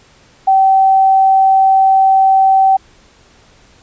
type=tone; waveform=sine; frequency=770 Hz; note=G5; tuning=31 cents flat; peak=-6 dBFS; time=0.47-2.77 s; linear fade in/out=10 ms; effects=pink hiss -47 dBFS RMS until 3.82 s + resampled to 16000 Hz